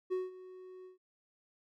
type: tone with ADSR envelope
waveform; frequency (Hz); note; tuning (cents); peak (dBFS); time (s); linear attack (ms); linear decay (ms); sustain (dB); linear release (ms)
triangle; 370; F#4; 0; -28; 0.1-0.98; 25; 180; -18; 130
effects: none